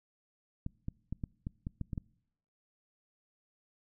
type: clicks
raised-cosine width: 5 ms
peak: -24 dBFS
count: 9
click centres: 0.664 / 0.884 / 1.126 / 1.238 / 1.469 / 1.669 / 1.813 / 1.932 / 1.978 s
effects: noise-tail reverb RT60 0.8 s tail -25 dB re dry